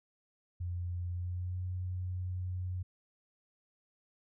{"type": "tone with pitch glide", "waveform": "sine", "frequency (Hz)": [88.2, 91.1], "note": ["F2", "F#2"], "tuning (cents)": [18, -26], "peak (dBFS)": -34, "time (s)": [0.6, 2.83], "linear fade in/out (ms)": 10, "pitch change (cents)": 56, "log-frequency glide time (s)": [1.11, 1.6], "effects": []}